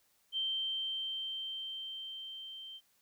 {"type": "tone with level ramp", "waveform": "sine", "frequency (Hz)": 3130, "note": "G7", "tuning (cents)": -3, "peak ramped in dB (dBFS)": [-31, -45], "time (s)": [0.32, 2.81], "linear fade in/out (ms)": 50, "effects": ["white hiss -72 dBFS RMS until 3.01 s"]}